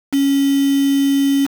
sine tone with quantisation, 277.2 Hz, C#4, in tune, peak -12 dBFS, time 0.12-1.47 s, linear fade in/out 20 ms, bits 4, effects none

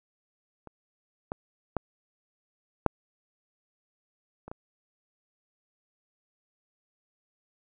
clicks, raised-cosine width 1 ms, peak -30 / -18 / -13 / -6 / -28 / -24 dBFS, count 6, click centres 0.673 / 1.319 / 1.767 / 2.863 / 4.48 / 4.515 s, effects none

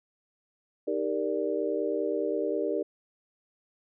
sine chord, Eb major seventh, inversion none, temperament equal with one note detuned, 311.1 / 396.6 / 466.2 / 587.3 Hz, Eb4 / G4 / Bb4 / D5, 0 / +20 / 0 / 0 cents, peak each -33 / -31 / -31 / -33 dBFS, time 0.87-2.83 s, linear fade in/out 10 ms, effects none

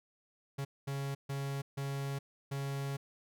45% pulse tone bursts at uneven times, 138.59 Hz, C#3, in tune, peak -35 dBFS, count 5, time 0.58-0.65 / 0.87-1.15 / 1.29-1.62 / 1.77-2.19 / 2.51-2.97 s, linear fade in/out 10 ms, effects none

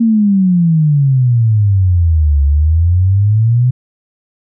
sine exponential two-way sweep, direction down then up, 233.1 to 69.6 to 127.8 Hz, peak -7 dBFS, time 0-3.71 s, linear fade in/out 10 ms, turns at 2.43 s, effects none

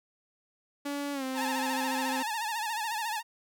sawtooth tone with pitch glide, 285.2 to 261.5 Hz, C#4 to C4, +49 to -1 cents, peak -28 dBFS, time 0.85-2.23 s, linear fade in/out 10 ms, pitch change -150 cents, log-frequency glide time 1.13-1.24 s
sawtooth tone with vibrato, 885 Hz, A5, 10 cents sharp, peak -27 dBFS, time 1.34-3.23 s, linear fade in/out 50 ms, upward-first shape sine, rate 14 Hz, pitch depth 98 cents each way
effects none

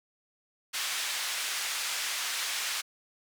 pink band-pass noise, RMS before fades -33 dBFS, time 0.73-2.82 s, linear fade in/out 20 ms, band 1700 to 10000 Hz, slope 12 dB/octave, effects none

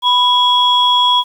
sine tone pair together, 987.8 / 3332 Hz, B5 / G#7, 0 / +5 cents, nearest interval octave + major sixth, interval 2105 cents, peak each -11 dBFS, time 0.02-1.24 s, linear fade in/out 50 ms, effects tanh soft clip ceiling -1 dBFS + 7-bit

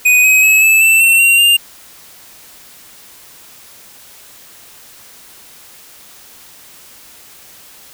square tone with pitch steps, 2489 / 2531 / 2574 / 2617 / 2661 / 2706 / 2752 / 2799 Hz, D#7 / D#7 / E7 / E7 / E7 / E7 / F7 / F7, 0 / +29 / -42 / -13 / +16 / +45 / -26 / +3 cents, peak -7 dBFS, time 0.05-1.57 s, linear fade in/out 10 ms, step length 190 ms, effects white hiss -40 dBFS RMS until 7.93 s

